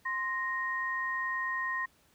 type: tone pair together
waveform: sine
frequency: 1046.5 / 1864.7 Hz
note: C6 / A#6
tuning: 0 / 0 cents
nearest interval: minor seventh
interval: 1000 cents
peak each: -35 / -32 dBFS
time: 0.05-1.86 s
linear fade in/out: 10 ms
effects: pink hiss -66 dBFS RMS until 2.14 s + high-pass 60 Hz 12 dB/octave